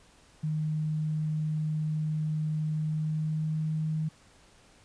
sine tone with pitch glide, 154.6 to 156.49 Hz, D#3 to D#3, -11 to +10 cents, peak -27 dBFS, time 0.43-4.09 s, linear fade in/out 10 ms, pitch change +21 cents, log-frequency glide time 2.76-3.73 s, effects pink hiss -59 dBFS RMS until 4.84 s + resampled to 22050 Hz

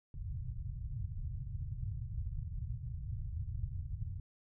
white low-pass noise, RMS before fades -40 dBFS, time 0.14-4.2 s, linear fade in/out 2 ms, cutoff 130 Hz, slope 48 dB/octave, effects none

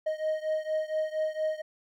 triangle beating tone pair, 622.3 / 626.6 Hz, D#5 / D#5, 0 / +12 cents, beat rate 4.3 Hz, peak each -28 / -30 dBFS, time 0.06-1.62 s, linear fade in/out 10 ms, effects none

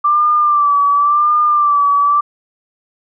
sine tone with vibrato, 1174.7 Hz, D6, in tune, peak -9 dBFS, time 0.04-2.21 s, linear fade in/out 10 ms, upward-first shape sine, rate 0.93 Hz, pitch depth 50 cents each way, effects none

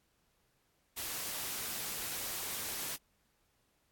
white noise, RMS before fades -39 dBFS, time 0.96-2.97 s, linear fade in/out 20 ms, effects pink hiss -75 dBFS RMS until 3.91 s + AAC 64 kbps

